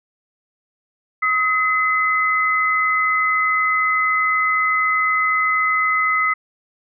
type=tone pair together; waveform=sine; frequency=1269.3 / 2036 Hz; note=D#6 / C7; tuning=+34 / -48 cents; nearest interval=minor sixth; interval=818 cents; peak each=-18 dBFS; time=1.22-6.34 s; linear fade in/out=10 ms; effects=none